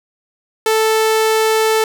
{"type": "tone", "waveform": "sawtooth", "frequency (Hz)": 440, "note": "A4", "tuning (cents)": 0, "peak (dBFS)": -8, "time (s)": [0.66, 1.84], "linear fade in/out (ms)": 2, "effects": []}